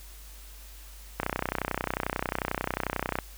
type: click train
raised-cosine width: 0.5 ms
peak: -12 dBFS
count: 63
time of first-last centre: 1.2-3.187 s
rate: 31.2 Hz
effects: added 50 Hz sine -45 dBFS peak until 3.37 s + white hiss -51 dBFS RMS until 3.37 s